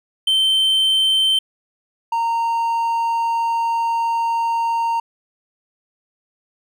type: tone pair in turn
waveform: triangle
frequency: 3105 / 923.1 Hz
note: G7 / A#5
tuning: -17 / -17 cents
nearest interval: octave + major sixth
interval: 2100 cents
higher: first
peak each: -12 / -15 dBFS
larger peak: first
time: 0.27-1.39 / 2.12-5 s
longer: second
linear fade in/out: 5 ms
effects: none